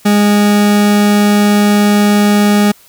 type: tone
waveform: 40% pulse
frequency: 206.4 Hz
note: G#3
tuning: 10 cents flat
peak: -6 dBFS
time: 0.05-2.72 s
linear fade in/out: 10 ms
effects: white hiss -44 dBFS RMS until 2.88 s